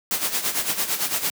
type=noise with tremolo; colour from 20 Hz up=white; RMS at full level=-22 dBFS; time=0.11-1.3 s; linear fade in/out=0 ms; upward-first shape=sine; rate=8.9 Hz; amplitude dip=70%; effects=high-pass 150 Hz 12 dB/octave